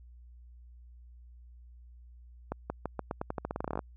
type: accelerating click train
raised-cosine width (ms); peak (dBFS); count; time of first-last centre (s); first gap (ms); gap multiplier
1; -19; 19; 2.52-3.792; 180; 0.87
effects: added 60 Hz sine -50 dBFS peak until 3.96 s